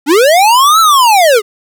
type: linear two-way sweep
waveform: square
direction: up then down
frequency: 261.8 to 1347 to 392.3 Hz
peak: -5 dBFS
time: 0.06-1.42 s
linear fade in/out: 50 ms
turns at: 0.8 s
effects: none